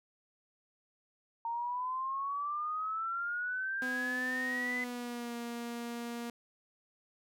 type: exponential sweep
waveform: sine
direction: up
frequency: 919 to 2032 Hz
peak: -33 dBFS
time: 1.45-4.84 s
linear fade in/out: 2 ms
type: tone with pitch glide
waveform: sawtooth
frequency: 253.3 to 236.3 Hz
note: B3 to A#3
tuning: +44 to +24 cents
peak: -34 dBFS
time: 3.82-6.3 s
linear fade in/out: 2 ms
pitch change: -120 cents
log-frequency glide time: 4.43-5.36 s
effects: none